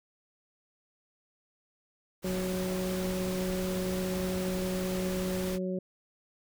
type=noise; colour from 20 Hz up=pink; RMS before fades=-39 dBFS; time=2.22-5.59 s; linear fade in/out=50 ms
type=harmonic tone; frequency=185 Hz; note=F#3; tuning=in tune; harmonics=1 / 2 / 3; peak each=-32 / -35 / -37 dBFS; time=2.24-5.79 s; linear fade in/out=5 ms
effects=none